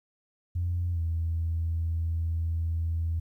sine tone with pitch glide, 87.3 to 82.5 Hz, F2 to E2, 0 to +2 cents, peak -25 dBFS, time 0.55-3.2 s, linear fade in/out 10 ms, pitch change -98 cents, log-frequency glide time 0.92-1 s, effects tanh soft clip ceiling -21 dBFS + 11-bit

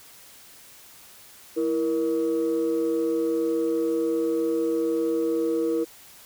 sine tone pair together, 329.6 / 471.6 Hz, E4 / A#4, 0 / +20 cents, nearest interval tritone, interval 620 cents, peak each -23 dBFS, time 1.56-5.85 s, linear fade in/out 20 ms, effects tanh soft clip ceiling -17 dBFS + white hiss -49 dBFS RMS until 6.25 s

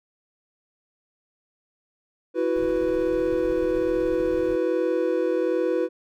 triangle chord, E suspended second, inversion none, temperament just, 329.6 / 370.8 / 494.4 Hz, E4 / F#4 / B4, 0 / +4 / +2 cents, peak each -24 / -24 / -22 dBFS, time 2.34-5.89 s, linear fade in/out 50 ms
brown noise with tremolo, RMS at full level -38 dBFS, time 2.56-4.56 s, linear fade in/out 0 ms, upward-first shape sine, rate 16 Hz, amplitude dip 35%
effects none

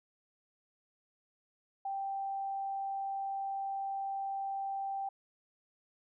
sine tone, 784 Hz, G5, in tune, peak -34 dBFS, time 1.85-5.09 s, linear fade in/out 5 ms, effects none

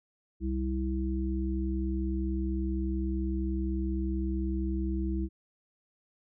harmonic tone, 65.41 Hz, C2, in tune, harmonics 1 / 3 / 5, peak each -30 / -35 / -34 dBFS, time 0.4-5.29 s, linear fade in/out 50 ms, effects none

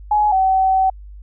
sine tone pair in turn, 841 / 761.5 Hz, G#5 / F#5, +22 / +50 cents, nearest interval major second, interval 172 cents, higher first, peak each -12 dBFS, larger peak neither, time 0.11-0.32 / 0.32-0.9 s, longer second, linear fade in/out 5 ms, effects added 50 Hz sine -34 dBFS peak until 1.22 s

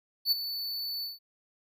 square tone with ADSR envelope, 4483 Hz, C#8, 19 cents sharp, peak -21 dBFS, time 0.25-1.19 s, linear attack 65 ms, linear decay 19 ms, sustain -12 dB, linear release 160 ms, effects none

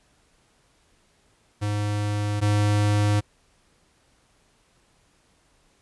square tone pair in turn, 103.83 / 103.83 Hz, G#2 / G#2, 0 / 0 cents, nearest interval unison, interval 0 cents, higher neither, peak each -24 / -19 dBFS, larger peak second, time 1.61-2.41 / 2.41-3.21 s, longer neither, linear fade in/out 20 ms, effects pink hiss -63 dBFS RMS until 5.81 s + resampled to 24000 Hz

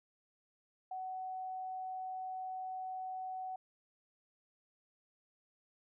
sine tone, 749 Hz, F#5, 21 cents sharp, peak -39 dBFS, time 0.91-3.56 s, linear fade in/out 5 ms, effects none

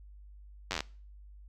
slowing click train, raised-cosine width 0.2 ms, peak -15 dBFS, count 9, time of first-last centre 0.71-0.805 s, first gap 10 ms, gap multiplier 1.05, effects noise-tail reverb RT60 0.4 s tail -22 dB re dry + added 50 Hz sine -49 dBFS peak until 1.48 s

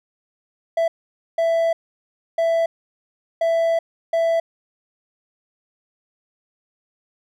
triangle tone bursts at uneven times, 663 Hz, E5, 10 cents sharp, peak -14 dBFS, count 5, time 0.77-0.88 / 1.38-1.73 / 2.38-2.66 / 3.41-3.79 / 4.13-4.4 s, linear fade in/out 5 ms, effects none

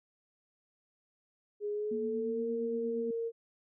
sine tone with pitch glide, 414.7 to 460.1 Hz, G#4 to A#4, -3 to -23 cents, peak -32 dBFS, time 1.6-3.32 s, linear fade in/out 50 ms, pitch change +180 cents, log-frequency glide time 1.72-2.47 s
sine tone with tremolo, 234.7 Hz, A#3, 12 cents sharp, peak -35 dBFS, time 1.91-3.11 s, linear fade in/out 5 ms, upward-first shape sine, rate 8.6 Hz, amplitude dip 40%
effects none

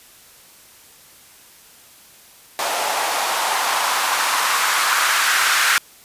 blue noise with band-pass filter sweep, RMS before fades -19 dBFS, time 2.59-5.78 s, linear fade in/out 0 ms, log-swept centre 700 to 1500 Hz, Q 2.3, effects white hiss -47 dBFS RMS until 6.04 s + resampled to 32000 Hz

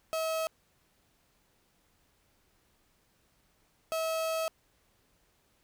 35% pulse tone pair in turn, 643 / 645.8 Hz, E5 / E5, -43 / -36 cents, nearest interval unison, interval 7 cents, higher second, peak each -28 dBFS, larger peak neither, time 0.13-0.47 / 3.92-4.48 s, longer second, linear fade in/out 0 ms, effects pink hiss -70 dBFS RMS until 5.63 s

